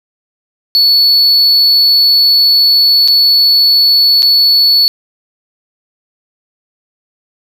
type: tone with dropouts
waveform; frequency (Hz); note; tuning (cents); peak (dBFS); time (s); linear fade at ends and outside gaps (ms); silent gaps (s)
triangle; 4427; C#8; -3; -4; 0.75-4.88; 0; 3.077-3.083 / 4.222-4.229
effects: none